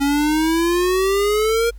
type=exponential sweep; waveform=square; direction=up; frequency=277.2 to 472.1 Hz; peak=-16 dBFS; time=0-1.71 s; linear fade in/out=20 ms; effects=added 50 Hz sine -33 dBFS peak until 1.78 s + pink hiss -59 dBFS RMS until 1.78 s